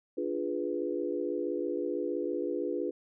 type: chord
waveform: sine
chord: D diminished seventh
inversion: none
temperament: equal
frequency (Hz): 293.7 / 349.2 / 415.3 / 493.9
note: D4 / F4 / Ab4 / Cb5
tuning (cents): 0 / 0 / 0 / 0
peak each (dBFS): -36 / -34 / -36 / -36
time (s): 0.17-2.91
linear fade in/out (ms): 10
effects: none